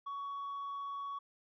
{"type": "tone with tanh clipping", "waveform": "sine", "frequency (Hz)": 1121, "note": "C#6", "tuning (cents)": 19, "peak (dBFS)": -39, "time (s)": [0.06, 1.19], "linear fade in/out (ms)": 10, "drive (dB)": 1, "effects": []}